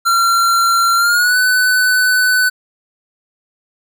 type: tone with pitch glide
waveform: square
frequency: 1369 to 1501.6 Hz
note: F6 to F#6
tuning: -35 to +25 cents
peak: -11 dBFS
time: 0.05-2.5 s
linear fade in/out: 20 ms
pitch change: +160 cents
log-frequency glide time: 0.96-1.38 s
effects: none